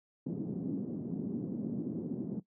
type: band-pass noise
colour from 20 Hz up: white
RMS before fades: -37 dBFS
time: 0.26-2.4 s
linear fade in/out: 5 ms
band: 160 to 290 Hz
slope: 24 dB/octave
effects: noise-tail reverb RT60 0.1 s tail -17 dB re dry